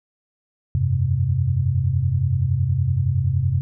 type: chord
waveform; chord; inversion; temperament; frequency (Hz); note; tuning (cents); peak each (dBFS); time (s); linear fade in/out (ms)
sine; F suspended second; none; equal; 87.31 / 98 / 130.81; F2 / G2 / C3; 0 / 0 / 0; -23 / -22 / -20; 0.75-3.61; 0
effects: none